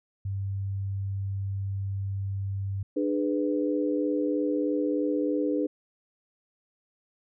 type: tone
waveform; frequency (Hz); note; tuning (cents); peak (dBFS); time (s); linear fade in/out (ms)
sine; 98; G2; 0; -28; 0.25-2.83; 5
type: chord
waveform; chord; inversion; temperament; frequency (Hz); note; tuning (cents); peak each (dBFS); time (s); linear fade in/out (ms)
sine; G# diminished; second; just; 299 / 415.3 / 498.4; D4 / G#4 / B4; +31 / 0 / +16; -26 / -31 / -30; 2.96-5.67; 10
effects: none